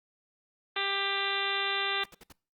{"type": "harmonic tone", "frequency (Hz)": 395.5, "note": "G4", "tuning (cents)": 15, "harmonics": [1, 2, 3, 4, 5, 6, 7, 8, 9, 10], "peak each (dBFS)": [-39, -38, -36, -37, -36, -38, -37, -40, -34, -40], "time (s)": [0.76, 2.04], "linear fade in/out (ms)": 5}
{"type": "noise bursts", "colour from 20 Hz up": "pink", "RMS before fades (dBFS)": -50, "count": 4, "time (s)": [2.03, 2.325], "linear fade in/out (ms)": 5, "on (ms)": 28, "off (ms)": 61}
{"effects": ["noise-tail reverb RT60 0.4 s tail -24 dB re dry", "Opus 24 kbps"]}